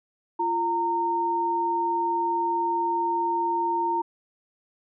sine tone pair together, 344.6 / 920 Hz, F4 / A#5, -23 / -23 cents, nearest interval octave + perfect fourth, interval 1700 cents, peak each -29 / -23 dBFS, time 0.39-4.02 s, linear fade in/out 10 ms, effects none

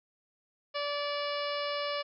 harmonic tone with a mistuned harmonic, 579 Hz, D5, 25 cents flat, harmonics 1 / 2 / 3 / 4 / 5 / 6 / 7 / 8 / 9, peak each -34 / -37 / -43 / -42 / -41 / -46 / -45 / -46 / -45 dBFS, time 0.74-2.03 s, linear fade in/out 20 ms, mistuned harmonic 7, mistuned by +24 cents, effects none

